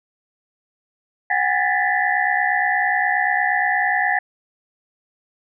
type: tone cluster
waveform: sine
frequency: 738 / 806 / 1724 / 1793 / 1975 Hz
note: F#5 / G5 / A6 / A6 / B6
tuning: -5 / +48 / -36 / +32 / 0 cents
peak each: -23 dBFS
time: 1.3-4.19 s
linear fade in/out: 5 ms
effects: none